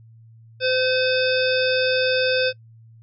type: harmonic tone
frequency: 513 Hz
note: C5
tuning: 34 cents flat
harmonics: 1 / 3 / 5 / 7 / 9 / 10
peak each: -20 / -25 / -27 / -28 / -30 / -30 dBFS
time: 0.6-2.53 s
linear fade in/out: 50 ms
effects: noise-tail reverb RT60 0.1 s tail -22 dB re dry + added 113 Hz sine -45 dBFS peak until 3.02 s